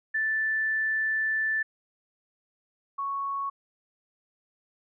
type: tone pair in turn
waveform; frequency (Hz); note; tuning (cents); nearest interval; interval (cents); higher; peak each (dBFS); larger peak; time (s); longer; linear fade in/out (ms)
sine; 1760 / 1108.7; A6 / C#6; 0 / 0; minor sixth; 800; first; -24 / -28; first; 0.14-1.63 / 2.98-3.5; first; 10
effects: none